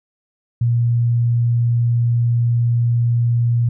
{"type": "tone", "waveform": "sine", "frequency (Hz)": 118.6, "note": "A#2", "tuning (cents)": 30, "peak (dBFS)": -13, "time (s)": [0.61, 3.69], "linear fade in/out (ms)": 5, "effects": []}